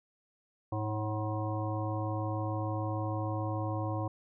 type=harmonic tone with a mistuned harmonic; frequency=106.7 Hz; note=G#2; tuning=47 cents sharp; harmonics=1 / 3 / 5 / 7 / 9 / 10; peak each=-33 / -38 / -40 / -41 / -43 / -43 dBFS; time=0.72-4.08 s; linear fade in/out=5 ms; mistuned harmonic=5; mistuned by=+37 cents; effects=none